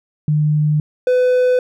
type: tone pair in turn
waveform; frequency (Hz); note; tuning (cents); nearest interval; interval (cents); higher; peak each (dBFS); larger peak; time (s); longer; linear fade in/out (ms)
sine / triangle; 151 / 502.1; D3 / B4; +48 / +29; octave + major sixth; 2081; second; -12 / -9; second; 0.28-0.8 / 1.07-1.59; neither; 2
effects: none